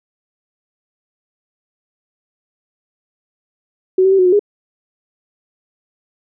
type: tone with pitch steps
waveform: sine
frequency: 374.1 / 382.3 / 387.6 / 367.3 / 360.5 / 410.8 Hz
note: F#4 / G4 / G4 / F#4 / F#4 / G#4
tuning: +19 / -43 / -20 / -13 / -45 / -19 cents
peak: -8 dBFS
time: 3.98-4.394 s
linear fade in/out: 5 ms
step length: 69 ms
effects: none